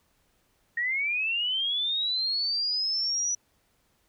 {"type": "linear sweep", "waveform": "sine", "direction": "up", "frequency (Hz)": [1857, 5920], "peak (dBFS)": -25, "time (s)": [0.77, 3.35], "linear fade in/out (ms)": 5, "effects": ["pink hiss -69 dBFS RMS until 4.08 s"]}